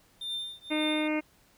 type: tone with tremolo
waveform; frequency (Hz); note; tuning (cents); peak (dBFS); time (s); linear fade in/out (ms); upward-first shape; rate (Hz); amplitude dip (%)
triangle; 3602; A7; +40; -29; 0.21-1.08; 5; triangle; 1.9; 100
type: harmonic tone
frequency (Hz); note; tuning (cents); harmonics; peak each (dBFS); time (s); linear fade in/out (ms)
306.2; D#4; -28; 1 / 2 / 3 / 4 / 5 / 6 / 7 / 8 / 9; -28 / -34 / -40 / -44 / -44 / -48 / -36 / -40 / -44; 0.7-1.21; 20
effects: pink hiss -63 dBFS RMS until 1.57 s